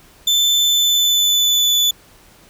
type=tone with pitch glide; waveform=35% pulse; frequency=3530 to 3479 Hz; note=A7 to A7; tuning=+5 to -20 cents; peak=-11 dBFS; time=0.27-1.91 s; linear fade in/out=5 ms; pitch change=-25 cents; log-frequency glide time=0.55-1.76 s; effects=pink hiss -48 dBFS RMS until 2.49 s